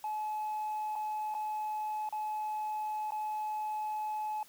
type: tone with dropouts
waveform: sine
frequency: 855 Hz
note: A5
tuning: 50 cents flat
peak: -31 dBFS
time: 0.04-4.43 s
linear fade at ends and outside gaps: 2 ms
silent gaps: 0.955-0.96 / 1.342-1.349 / 2.09-2.125 / 3.107-3.12 s
effects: tanh soft clip ceiling -31 dBFS + white hiss -59 dBFS RMS until 4.48 s